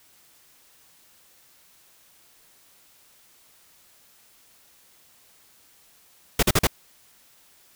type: noise bursts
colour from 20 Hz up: pink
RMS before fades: -18 dBFS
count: 4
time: 6.39-6.671 s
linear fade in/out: 5 ms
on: 38 ms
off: 43 ms
effects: white hiss -57 dBFS RMS until 7.75 s